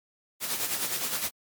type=noise with tremolo; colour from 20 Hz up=white; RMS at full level=-28 dBFS; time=0.4-1.31 s; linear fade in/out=50 ms; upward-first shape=sine; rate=9.7 Hz; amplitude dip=55%; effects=high-pass 100 Hz 12 dB/octave + MP3 96 kbps